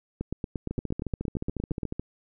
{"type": "two click trains", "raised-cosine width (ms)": 3, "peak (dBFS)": [-17, -18], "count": [15, 19], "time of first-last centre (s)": [[0.21, 1.832], [0.71, 1.996]], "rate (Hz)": [8.63, 14], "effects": []}